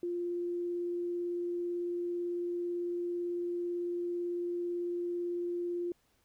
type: tone with vibrato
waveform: sine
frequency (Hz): 349.2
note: F4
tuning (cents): 0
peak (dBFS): -32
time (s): 0.03-5.92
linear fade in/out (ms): 2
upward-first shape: triangle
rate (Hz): 18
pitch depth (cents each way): 8
effects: pink hiss -72 dBFS RMS until 6.24 s